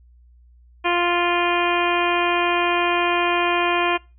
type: harmonic tone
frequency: 349.2 Hz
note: F4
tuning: in tune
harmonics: 1 / 2 / 3 / 4 / 5 / 6 / 7 / 8 / 9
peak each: -23 / -24 / -23 / -30 / -28 / -33 / -24 / -32 / -32 dBFS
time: 0.84-3.98 s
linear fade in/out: 20 ms
effects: noise-tail reverb RT60 0.3 s tail -24 dB re dry + added 60 Hz sine -48 dBFS peak until 4.18 s